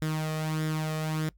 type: tone with flanger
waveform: sawtooth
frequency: 156.2 Hz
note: D#3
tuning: 7 cents sharp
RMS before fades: -30 dBFS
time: 0.02-1.29 s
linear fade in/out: 0 ms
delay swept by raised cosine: 0.56 to 1.66 ms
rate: 1.6 Hz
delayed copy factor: +0.55
effects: noise-tail reverb RT60 0.1 s tail -21 dB re dry + added 50 Hz sine -56 dBFS peak until 1.37 s